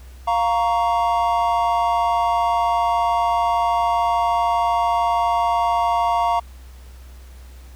triangle chord, Bb minor, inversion second, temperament just, 699.2 / 932.3 / 1118.8 Hz, F5 / Bb5 / Db6, +2 / 0 / +16 cents, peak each -18 / -18 / -22 dBFS, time 0.27-6.4 s, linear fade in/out 10 ms, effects added 63 Hz sine -38 dBFS peak until 7.75 s + pink hiss -51 dBFS RMS until 7.75 s

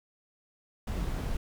brown noise, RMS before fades -32 dBFS, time 0.87-1.37 s, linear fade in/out 5 ms, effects none

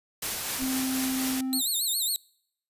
white noise with tremolo, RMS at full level -30 dBFS, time 0.22-1.41 s, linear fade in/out 5 ms, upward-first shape sine, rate 4.1 Hz, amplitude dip 25%
triangle tone, 261.6 Hz, C4, in tune, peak -25 dBFS, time 0.58-1.62 s, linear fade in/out 50 ms
brown noise with exponential decay, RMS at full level -37 dBFS, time 0.62-0.71 s, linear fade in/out 5 ms, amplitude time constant 18 ms
10% pulse tone with vibrato, 3983 Hz, B7, 14 cents sharp, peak -18 dBFS, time 1.53-2.16 s, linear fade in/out 0 ms, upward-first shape sine, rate 7.3 Hz, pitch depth 170 cents each way
effects noise-tail reverb RT60 0.7 s tail -26 dB re dry + resampled to 32000 Hz

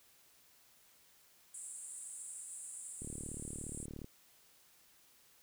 pink band-pass noise, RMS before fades -48 dBFS, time 1.54-3.86 s, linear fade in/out 5 ms, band 7500 to 10000 Hz, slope 96 dB/octave
click train, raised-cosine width 3 ms, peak -33 dBFS, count 39, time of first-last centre 3.02-4.044 s, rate 37.1 Hz
effects white hiss -66 dBFS RMS until 5.42 s

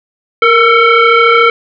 sine tone with frequency modulation, 432.7 Hz, A4, 29 cents flat, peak -4 dBFS, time 0.42-1.5 s, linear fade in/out 2 ms, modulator 899 Hz, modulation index 2.3, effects none

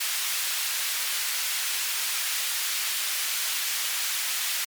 pink high-pass noise, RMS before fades -28 dBFS, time 0-4.65 s, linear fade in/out 10 ms, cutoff 2100 Hz, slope 12 dB/octave, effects MP3 96 kbps

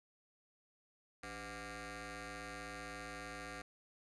10% pulse ring-modulated tone, 223.1 Hz, A3, 24 cents sharp, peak -34 dBFS, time 1.23-3.62 s, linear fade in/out 5 ms, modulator 952 Hz, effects resampled to 24000 Hz

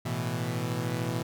sawtooth chord, A suspended second, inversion none, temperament equal, 110 / 123.47 / 164.81 Hz, A2 / B2 / E3, 0 / 0 / 0 cents, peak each -31 / -28 / -30 dBFS, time 0.05-1.23 s, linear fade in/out 10 ms, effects none

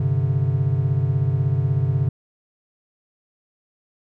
triangle chord, G suspended fourth, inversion none, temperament just, 98 / 130.67 / 147 Hz, G2 / C3 / D3, 0 / -2 / +2 cents, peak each -22 / -18 / -21 dBFS, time 0-2.09 s, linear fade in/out 5 ms, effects none

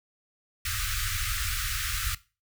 pink band-stop noise, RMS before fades -30 dBFS, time 0.65-2.15 s, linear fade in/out 5 ms, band 110 to 1200 Hz, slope 96 dB/octave, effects noise-tail reverb RT60 0.3 s tail -18 dB re dry

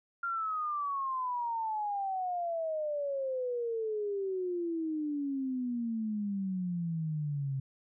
sine exponential sweep, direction down, 1396.9 to 133 Hz, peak -31 dBFS, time 0.23-7.6 s, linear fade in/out 5 ms, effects none

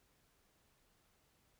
silence, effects pink hiss -74 dBFS RMS until 1.59 s

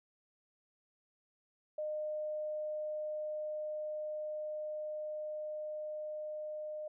sine tone with level ramp, 610 Hz, D#5, 34 cents flat, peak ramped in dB -35 to -39 dBFS, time 1.78-6.88 s, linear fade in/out 5 ms, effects none

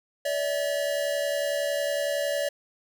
square tone pair together, 574.1 / 645 Hz, D5 / E5, -39 / -38 cents, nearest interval major second, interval 201 cents, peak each -27 / -32 dBFS, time 0.25-2.49 s, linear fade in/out 5 ms, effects none

